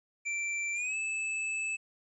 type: tone with pitch glide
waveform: square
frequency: 2346 to 2618 Hz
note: D7 to E7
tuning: -2 to -13 cents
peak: -32 dBFS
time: 0.25-1.77 s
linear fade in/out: 20 ms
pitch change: +189 cents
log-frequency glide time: 0.73-0.96 s
effects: resampled to 24000 Hz + 12-bit